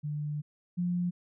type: tone pair in turn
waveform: sine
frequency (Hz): 148.6 / 176.72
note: D3 / F3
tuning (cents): +21 / +21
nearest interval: minor third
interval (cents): 300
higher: second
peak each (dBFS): -31 / -27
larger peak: second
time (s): 0.03-0.42 / 0.77-1.11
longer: first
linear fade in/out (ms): 20
effects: none